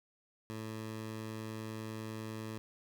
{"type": "tone", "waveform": "15% pulse", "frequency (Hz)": 110, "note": "A2", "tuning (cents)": 0, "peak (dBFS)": -34, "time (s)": [0.5, 2.58], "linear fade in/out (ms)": 0, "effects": []}